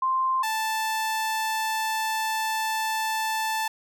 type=tone pair in turn; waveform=sine / sawtooth; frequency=1046.5 / 880 Hz; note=C6 / A5; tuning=0 / 0 cents; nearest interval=minor third; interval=300 cents; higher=first; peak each=-21 dBFS; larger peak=neither; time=0.02-0.43 / 0.43-3.68 s; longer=second; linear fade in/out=5 ms; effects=none